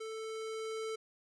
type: tone with level ramp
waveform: square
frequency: 441.6 Hz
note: A4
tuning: 6 cents sharp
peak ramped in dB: -41 to -37 dBFS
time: 0-0.96 s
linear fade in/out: 10 ms
effects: resampled to 22050 Hz